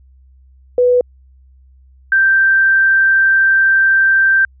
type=tone pair in turn; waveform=sine; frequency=493.9 / 1568 Hz; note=B4 / G6; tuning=0 / 0 cents; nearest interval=octave + minor sixth; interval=2000 cents; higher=second; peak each=-8 dBFS; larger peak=neither; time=0.78-1.01 / 2.12-4.45 s; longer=second; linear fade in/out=2 ms; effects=added 65 Hz sine -43 dBFS peak until 4.6 s